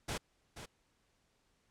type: noise with echo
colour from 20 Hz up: pink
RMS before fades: -38 dBFS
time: 0.08-0.18 s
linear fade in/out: 10 ms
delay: 480 ms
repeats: 1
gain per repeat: -10 dB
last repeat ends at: 0.66 s
effects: pink hiss -75 dBFS RMS until 1.7 s + low-pass 9000 Hz 12 dB/octave